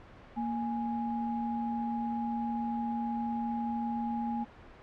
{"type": "tone pair together", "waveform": "sine", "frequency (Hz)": [233.1, 830.7], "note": ["A#3", "G#5"], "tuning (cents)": [0, 0], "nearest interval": "octave + minor seventh", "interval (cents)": 2200, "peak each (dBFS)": [-32, -35], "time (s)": [0.36, 4.45], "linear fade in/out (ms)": 20, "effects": ["pink hiss -52 dBFS RMS until 4.82 s", "low-pass 2000 Hz 12 dB/octave"]}